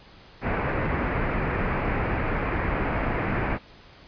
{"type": "low-pass noise", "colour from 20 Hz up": "pink", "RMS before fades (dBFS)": -26, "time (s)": [0.41, 3.59], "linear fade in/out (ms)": 50, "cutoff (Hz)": 2400, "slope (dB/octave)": 48, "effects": ["pink hiss -50 dBFS RMS until 4.07 s", "resampled to 11025 Hz"]}